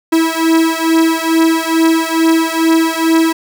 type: beating tone pair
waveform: 45% pulse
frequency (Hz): 324.6 / 326.9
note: E4 / E4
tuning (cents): -27 / -14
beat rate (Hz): 2.3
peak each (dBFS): -13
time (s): 0.12-3.33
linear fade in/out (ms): 10
effects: none